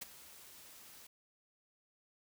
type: noise with ADSR envelope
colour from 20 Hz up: white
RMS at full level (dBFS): -41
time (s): 0.01-1.07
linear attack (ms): 11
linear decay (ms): 19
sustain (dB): -15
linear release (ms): 5
effects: none